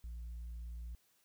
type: tone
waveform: sine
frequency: 58.27 Hz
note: A#1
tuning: in tune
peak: -40 dBFS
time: 0.04-0.95 s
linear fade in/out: 0 ms
effects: tanh soft clip ceiling -41 dBFS + white hiss -73 dBFS RMS until 1.24 s